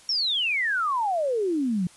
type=exponential sweep; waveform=sine; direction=down; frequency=5610 to 170 Hz; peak=-22 dBFS; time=0.09-1.87 s; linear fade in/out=2 ms; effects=white hiss -52 dBFS RMS until 1.96 s + resampled to 24000 Hz